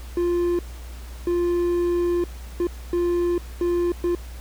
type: tone bursts at uneven times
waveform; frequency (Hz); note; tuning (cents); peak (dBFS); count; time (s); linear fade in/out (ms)
triangle; 349.2; F4; 0; -17; 6; 0.17-0.59 / 1.27-2.24 / 2.6-2.67 / 2.93-3.38 / 3.61-3.92 / 4.04-4.15; 2
effects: added 60 Hz sine -34 dBFS peak until 4.4 s + pink hiss -46 dBFS RMS until 4.4 s